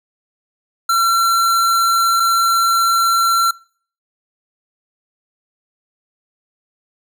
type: tone pair in turn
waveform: square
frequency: 1358 / 1358 Hz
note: F6 / F6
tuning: -49 / -49 cents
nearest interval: unison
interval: 0 cents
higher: neither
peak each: -13 dBFS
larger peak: neither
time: 0.89-2.2 / 2.2-3.51 s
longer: neither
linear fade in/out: 5 ms
effects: noise-tail reverb RT60 0.5 s tail -24 dB re dry